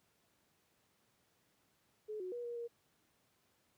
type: tone with pitch steps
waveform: sine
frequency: 427.7 / 367.6 / 481.7 / 475.3 / 470.5 Hz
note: A4 / F#4 / B4 / A#4 / A#4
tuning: -49 / -11 / -43 / +34 / +16 cents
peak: -40 dBFS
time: 2.08-2.68 s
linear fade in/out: 20 ms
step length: 120 ms
effects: pink hiss -75 dBFS RMS until 3.77 s + high-pass 100 Hz 12 dB/octave